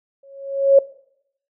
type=tone with exponential growth; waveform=sine; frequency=550 Hz; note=C#5; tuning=14 cents flat; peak=-5 dBFS; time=0.23-0.79 s; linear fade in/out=5 ms; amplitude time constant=120 ms; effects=noise-tail reverb RT60 0.7 s tail -20 dB re dry